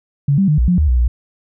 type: tone with pitch steps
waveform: sine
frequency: 141.4 / 195.2 / 150.7 / 60.3 / 177.7 / 75.8 / 62.1 / 59.9 Hz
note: C#3 / G3 / D3 / B1 / F3 / D#2 / B1 / A#1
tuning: +35 / -7 / +45 / -41 / +30 / -45 / +10 / +48 cents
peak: -10 dBFS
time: 0.28-1.08 s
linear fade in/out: 5 ms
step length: 100 ms
effects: none